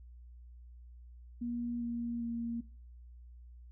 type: tone with pitch steps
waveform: sine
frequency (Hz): 238.6 / 235.9 / 233.2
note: A#3 / A#3 / A#3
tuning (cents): +41 / +21 / +1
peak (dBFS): -34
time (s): 1.41-2.61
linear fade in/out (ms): 10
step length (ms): 400
effects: noise-tail reverb RT60 0.4 s tail -19 dB re dry + added 60 Hz sine -50 dBFS peak until 3.71 s